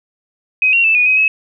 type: tone with pitch steps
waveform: sine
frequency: 2523 / 2746 / 2639 / 2463 / 2526 / 2573 Hz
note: D#7 / F7 / E7 / D#7 / D#7 / E7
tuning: +23 / -30 / +1 / -18 / +26 / -43 cents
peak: -9 dBFS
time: 0.62-1.28 s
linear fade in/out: 2 ms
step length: 110 ms
effects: none